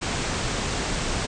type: low-pass noise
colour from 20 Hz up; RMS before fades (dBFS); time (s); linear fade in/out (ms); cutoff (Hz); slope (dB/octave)
pink; -27; 0.01-1.27; 20; 8600; 96
effects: none